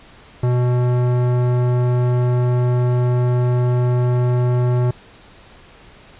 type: tone with tanh clipping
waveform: sine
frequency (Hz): 123.47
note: B2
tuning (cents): 0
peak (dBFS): -16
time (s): 0.43-4.91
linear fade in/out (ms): 5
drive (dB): 17
effects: pink hiss -45 dBFS RMS until 6.19 s + resampled to 8000 Hz